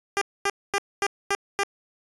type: tone bursts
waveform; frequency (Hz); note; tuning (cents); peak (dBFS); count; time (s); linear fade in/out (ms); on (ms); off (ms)
10% pulse; 400; G4; +35; -13; 6; 0.17-1.634; 0; 44; 240
effects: resampled to 22050 Hz